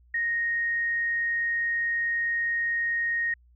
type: tone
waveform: sine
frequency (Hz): 1864.7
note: A#6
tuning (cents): 0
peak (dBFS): -24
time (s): 0.14-3.34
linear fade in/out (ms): 5
effects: added 60 Hz sine -55 dBFS peak until 3.55 s